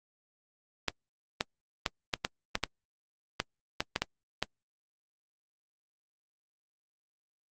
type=clicks; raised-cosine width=0.2 ms; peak=-10 dBFS; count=12; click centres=0.883 / 1.409 / 1.862 / 2.138 / 2.249 / 2.554 / 2.637 / 3.401 / 3.805 / 3.961 / 4.02 / 4.426 s; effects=Opus 32 kbps